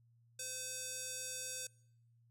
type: tone with band-pass filter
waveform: square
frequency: 514 Hz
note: C5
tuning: 31 cents flat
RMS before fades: -44 dBFS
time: 0.39-1.67 s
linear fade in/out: 5 ms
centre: 7700 Hz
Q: 2.1
effects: noise-tail reverb RT60 0.8 s tail -26 dB re dry + added 117 Hz sine -66 dBFS peak until 2.3 s